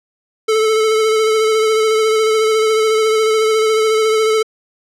square tone with vibrato, 437.4 Hz, A4, 10 cents flat, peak -12 dBFS, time 0.48-4.43 s, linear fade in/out 10 ms, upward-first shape sine, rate 14 Hz, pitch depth 24 cents each way, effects low-pass 9000 Hz 12 dB/octave

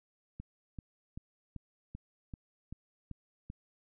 click train, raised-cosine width 5 ms, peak -30 dBFS, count 9, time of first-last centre 0.4-3.501 s, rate 2.58 Hz, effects none

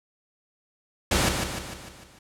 pink noise with echo, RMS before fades -22 dBFS, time 1.11-1.29 s, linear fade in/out 5 ms, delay 150 ms, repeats 6, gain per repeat -5 dB, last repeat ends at 2.19 s, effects low-pass 10000 Hz 12 dB/octave

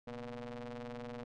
sawtooth ring-modulated tone, 123.47 Hz, B2, in tune, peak -35 dBFS, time 0.07-1.24 s, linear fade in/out 5 ms, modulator 360 Hz, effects low-pass 4000 Hz 12 dB/octave + MP3 96 kbps

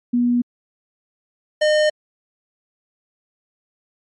sine / square tone pair in turn, 242.4 / 609.4 Hz, B3 / D#5, -32 / -36 cents, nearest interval octave + major third, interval 1596 cents, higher second, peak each -14 dBFS, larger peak neither, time 0.13-0.42 / 1.61-1.9 s, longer neither, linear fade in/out 10 ms, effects low-pass 6000 Hz 12 dB/octave + MP3 48 kbps

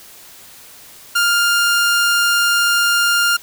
sawtooth tone, 1403 Hz, F6, 8 cents sharp, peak -9 dBFS, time 1.15-3.37 s, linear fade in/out 10 ms, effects white hiss -41 dBFS RMS until 3.42 s

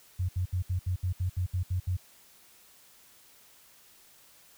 sine tone bursts, 91.1 Hz, F#2, 26 cents flat, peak -26 dBFS, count 11, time 0.19-1.969 s, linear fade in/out 10 ms, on 99 ms, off 69 ms, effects white hiss -58 dBFS RMS until 4.57 s

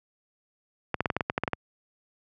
clicks, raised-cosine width 0.5 ms, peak -10 dBFS, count 11, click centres 0.943 / 1.006 / 1.058 / 1.102 / 1.166 / 1.208 / 1.299 / 1.379 / 1.436 / 1.478 / 1.533 s, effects high-pass 80 Hz 12 dB/octave

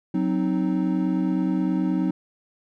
triangle chord, C diminished, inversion second, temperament equal, 185 / 261.6 / 311.1 Hz, Gb3 / C4 / Eb4, 0 / 0 / 0 cents, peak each -22 / -24 / -23 dBFS, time 0.14-2.11 s, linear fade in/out 5 ms, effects none

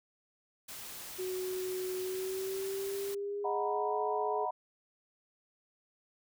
white noise, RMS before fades -45 dBFS, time 0.68-3.15 s, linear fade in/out 10 ms
sine tone with pitch glide, 370 to 425 Hz, F#4 to G#4, 0 to +40 cents, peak -34 dBFS, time 1.18-4.46 s, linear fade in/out 20 ms, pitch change +240 cents, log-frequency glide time 1.99-3.99 s
sine chord, B major seventh, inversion first, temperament equal with one note detuned, 622.3 / 736.2 / 932.3 / 987.8 Hz, D#5 / F#5 / A#5 / B5, 0 / -9 / 0 / 0 cents, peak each -39 / -35 / -39 / -37 dBFS, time 3.44-4.51 s, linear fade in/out 10 ms
effects none

